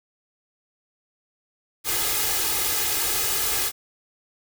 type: noise with comb filter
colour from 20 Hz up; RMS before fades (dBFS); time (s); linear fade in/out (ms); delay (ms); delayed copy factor
white; -24; 1.84-3.72; 50; 2.4; +1
effects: none